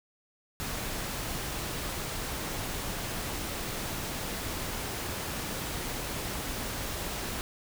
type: noise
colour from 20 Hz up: pink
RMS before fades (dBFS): -35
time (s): 0.6-7.41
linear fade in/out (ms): 0
effects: none